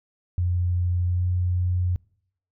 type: tone with pitch glide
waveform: sine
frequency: 88.7 to 89.78 Hz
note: F2 to F2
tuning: +27 to +48 cents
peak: -20 dBFS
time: 0.38-1.96 s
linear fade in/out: 0 ms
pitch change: +21 cents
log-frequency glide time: 1.06-1.24 s
effects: noise-tail reverb RT60 0.7 s tail -25 dB re dry